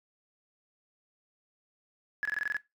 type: tone bursts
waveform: sine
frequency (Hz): 1698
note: G#6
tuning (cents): +38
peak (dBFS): -26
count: 8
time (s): 2.23-2.567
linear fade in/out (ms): 0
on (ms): 22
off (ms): 23
effects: noise-tail reverb RT60 0.2 s tail -20 dB re dry + tanh soft clip ceiling -22 dBFS